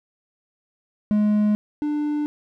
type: tone pair in turn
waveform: triangle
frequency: 210 / 297 Hz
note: G#3 / D4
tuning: +19 / +20 cents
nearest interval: tritone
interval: 601 cents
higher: second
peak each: -14 / -19 dBFS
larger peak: first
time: 1.11-1.55 / 1.82-2.26 s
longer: neither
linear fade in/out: 0 ms
effects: none